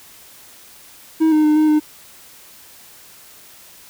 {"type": "tone with pitch steps", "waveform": "triangle", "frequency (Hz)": [318.8, 307.3, 303.5, 308.9, 304.1], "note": ["D#4", "D#4", "D#4", "D#4", "D#4"], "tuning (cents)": [42, -21, -43, -12, -40], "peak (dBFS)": -9, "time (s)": [1.2, 1.8], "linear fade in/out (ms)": 20, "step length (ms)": 120, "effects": ["white hiss -44 dBFS RMS until 3.89 s"]}